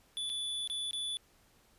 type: tone with dropouts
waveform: square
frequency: 3465 Hz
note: A7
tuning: 27 cents flat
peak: -35 dBFS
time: 0.17-1.17 s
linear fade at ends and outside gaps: 0 ms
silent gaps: 0.294-0.299 / 0.675-0.699 / 0.91-0.932 s
effects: pink hiss -66 dBFS RMS until 1.78 s + resampled to 32000 Hz